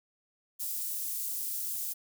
white high-pass noise, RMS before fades -35 dBFS, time 0.59-1.94 s, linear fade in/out 20 ms, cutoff 8800 Hz, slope 12 dB/octave, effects none

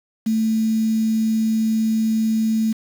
sine tone with quantisation, 221.1 Hz, A3, 9 cents sharp, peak -16 dBFS, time 0.26-2.73 s, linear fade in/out 10 ms, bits 6, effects none

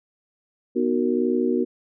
sine chord, B major seventh, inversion none, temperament just, 246.9 / 308.7 / 370.4 / 463 Hz, B3 / D#4 / F#4 / A#4, 0 / -14 / +2 / -12 cents, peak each -23 / -27 / -23 / -27 dBFS, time 0.75-1.65 s, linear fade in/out 20 ms, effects none

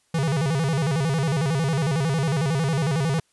square tone with vibrato, 149.5 Hz, D3, 31 cents sharp, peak -21 dBFS, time 0.14-3.2 s, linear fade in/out 5 ms, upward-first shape square, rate 11 Hz, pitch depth 170 cents each way, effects white hiss -66 dBFS RMS until 3.32 s + resampled to 24000 Hz

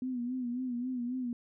sine tone with vibrato, 248.4 Hz, B3, 10 cents sharp, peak -32 dBFS, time 0.02-1.33 s, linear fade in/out 2 ms, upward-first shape sine, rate 3.7 Hz, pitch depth 72 cents each way, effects none

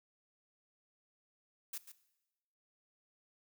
blue noise with echo, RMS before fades -42 dBFS, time 1.73-1.78 s, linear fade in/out 5 ms, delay 140 ms, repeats 1, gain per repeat -11 dB, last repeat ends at 1.92 s, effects noise-tail reverb RT60 1.0 s tail -17 dB re dry

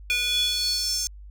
square tone with high-pass filter sweep, 487.8 Hz, B4, 21 cents flat, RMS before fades -25 dBFS, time 0.1-1.07 s, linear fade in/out 0 ms, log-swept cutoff 2600 to 6100 Hz, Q 6.4, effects added 50 Hz sine -40 dBFS peak until 1.3 s

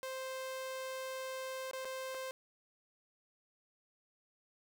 sawtooth tone with dropouts, 523.3 Hz, C5, in tune, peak -36 dBFS, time 0.03-2.31 s, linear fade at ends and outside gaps 0 ms, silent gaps 1.712-1.733 / 1.848-1.853 / 2.145-2.148 s, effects none

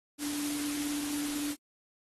sine tone in noise, 291.7 Hz, D4, 12 cents flat, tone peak -33 dBFS, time 0.18-1.56 s, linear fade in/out 50 ms, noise white, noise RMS -38 dBFS, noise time 0.18-1.56 s, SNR +2 dB, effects AAC 32 kbps

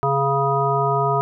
harmonic tone with a mistuned harmonic, 138.59 Hz, C#3, in tune, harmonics 1 / 3 / 5 / 7 / 9, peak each -23 / -23 / -23 / -23 / -23 dBFS, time 0.03-1.21 s, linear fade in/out 0 ms, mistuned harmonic 1, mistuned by -18 cents, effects none

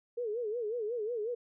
sine tone with vibrato, 451.7 Hz, A4, 45 cents sharp, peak -32 dBFS, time 0.17-1.35 s, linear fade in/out 10 ms, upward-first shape sine, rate 5.5 Hz, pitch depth 150 cents each way, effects none

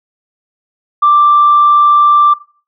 sine tone, 1177 Hz, D6, 3 cents sharp, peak -4 dBFS, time 1.02-2.34 s, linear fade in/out 10 ms, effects noise-tail reverb RT60 0.4 s tail -19 dB re dry + tanh soft clip ceiling 0 dBFS

